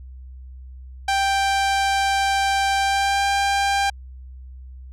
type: tone with pitch glide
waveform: sawtooth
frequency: 786 to 795.1 Hz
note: G5 to G5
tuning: +4 to +24 cents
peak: -14 dBFS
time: 1.08-3.9 s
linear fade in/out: 5 ms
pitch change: +20 cents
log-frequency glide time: 2.79-3.25 s
effects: added 64 Hz sine -36 dBFS peak until 4.92 s + low-pass 8000 Hz 12 dB/octave